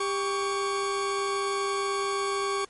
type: tone pair together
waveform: 40% pulse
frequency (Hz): 396.7 / 1122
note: G4 / C#6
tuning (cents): +21 / +21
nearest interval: octave + tritone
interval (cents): 1800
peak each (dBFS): -28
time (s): 0-2.65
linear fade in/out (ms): 5
effects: pink hiss -58 dBFS RMS until 2.69 s + MP3 48 kbps